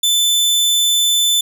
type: tone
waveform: sawtooth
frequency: 3520 Hz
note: A7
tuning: in tune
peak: -9 dBFS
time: 0.03-1.41 s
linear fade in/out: 5 ms
effects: none